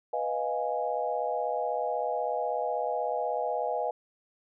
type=chord; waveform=sine; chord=F half-diminished seventh; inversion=second; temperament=equal; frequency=493.9 / 622.3 / 698.5 / 830.6 Hz; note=Cb5 / Eb5 / F5 / Ab5; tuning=0 / 0 / 0 / 0 cents; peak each=-33 dBFS; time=0.13-3.91 s; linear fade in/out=5 ms; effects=none